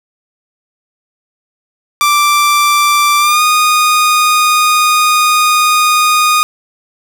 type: tone with pitch glide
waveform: sawtooth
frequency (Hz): 1174.7 to 1232.4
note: D6 to D#6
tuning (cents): 0 to -17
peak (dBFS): -4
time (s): 2.01-6.43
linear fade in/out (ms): 0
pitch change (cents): +83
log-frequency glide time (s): 3.19-3.42
effects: none